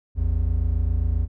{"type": "tone pair together", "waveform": "triangle", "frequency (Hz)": [54.9, 82.41], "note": ["A1", "E2"], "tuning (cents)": [-3, 0], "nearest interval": "perfect fifth", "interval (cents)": 703, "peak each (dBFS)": -20, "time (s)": [0.15, 1.28], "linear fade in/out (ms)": 50, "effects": []}